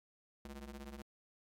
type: ring-modulated tone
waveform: sawtooth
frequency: 138.59 Hz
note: C#3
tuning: in tune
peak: -40 dBFS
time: 0.45-1.02 s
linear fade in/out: 0 ms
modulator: 77.4 Hz
effects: AAC 64 kbps